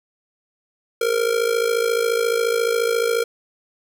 square tone with amplitude modulation, 464.5 Hz, A#4, 6 cents flat, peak -15 dBFS, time 1.01-3.24 s, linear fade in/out 5 ms, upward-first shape sine, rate 54.3 Hz, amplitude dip 75%, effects none

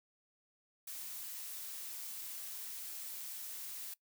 blue noise, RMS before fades -45 dBFS, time 0.87-3.94 s, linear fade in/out 5 ms, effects noise-tail reverb RT60 0.1 s tail -21 dB re dry

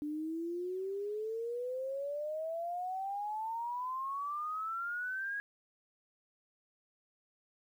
sine exponential sweep, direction up, 293.7 to 1661.2 Hz, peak -35 dBFS, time 0.02-5.4 s, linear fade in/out 0 ms, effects 11-bit

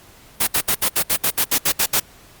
white noise bursts, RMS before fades -17 dBFS, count 12, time 0.4-2.001 s, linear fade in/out 10 ms, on 72 ms, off 67 ms, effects pink hiss -47 dBFS RMS until 2.4 s + Opus 48 kbps

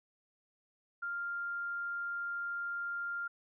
sine tone, 1396.9 Hz, F6, in tune, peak -35 dBFS, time 1.02-3.28 s, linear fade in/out 10 ms, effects none

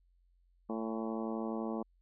harmonic tone with a mistuned harmonic, 111.9 Hz, A2, 30 cents sharp, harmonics 2 / 3 / 4 / 5 / 6 / 7 / 8 / 9 / 10, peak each -37 / -41 / -43 / -45 / -47 / -48 / -49 / -50 / -51 dBFS, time 0.69-1.83 s, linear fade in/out 10 ms, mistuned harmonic 8, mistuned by -47 cents, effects added 44 Hz sine -66 dBFS peak until 2.01 s

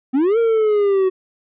triangle linear two-way sweep, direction up then down, 246.5 to 466.2 to 371.2 Hz, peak -11 dBFS, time 0.13-1.1 s, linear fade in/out 20 ms, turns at 0.38 s, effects resampled to 8000 Hz

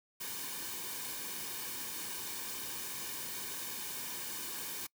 white noise with comb filter, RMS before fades -41 dBFS, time 0.2-4.87 s, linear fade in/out 10 ms, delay 1.5 ms, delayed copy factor -0.65, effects noise-tail reverb RT60 0.1 s tail -24 dB re dry

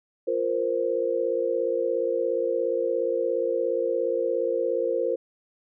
sine chord, F suspended fourth, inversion none, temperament equal, 349.2 / 466.2 / 523.3 Hz, F4 / Bb4 / C5, 0 / 0 / 0 cents, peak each -30 / -26 / -26 dBFS, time 0.27-5.16 s, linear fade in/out 10 ms, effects none

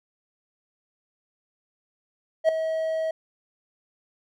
triangle tone with ADSR envelope, 641 Hz, E5, 49 cents flat, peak -11 dBFS, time 2.44-3.11 s, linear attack 48 ms, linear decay 3 ms, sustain -11 dB, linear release 4 ms, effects none

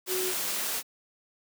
sine tone in noise, 370 Hz, F#4, in tune, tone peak -30 dBFS, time 0.07-0.34 s, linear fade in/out 50 ms, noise white, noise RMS -31 dBFS, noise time 0.06-0.83 s, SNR -2 dB, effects high-pass 200 Hz 12 dB/octave

